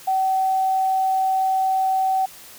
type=tone; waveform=sine; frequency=762 Hz; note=G5; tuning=49 cents flat; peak=-17 dBFS; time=0.07-2.26 s; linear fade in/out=10 ms; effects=white hiss -43 dBFS RMS until 2.58 s